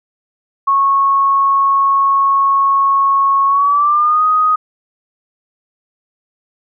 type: tone with pitch glide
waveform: sine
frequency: 1100 to 1249.1 Hz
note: C#6 to D#6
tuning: -14 to +6 cents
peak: -9 dBFS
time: 0.67-4.56 s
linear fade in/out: 10 ms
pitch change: +220 cents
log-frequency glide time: 3.47-4.24 s
effects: none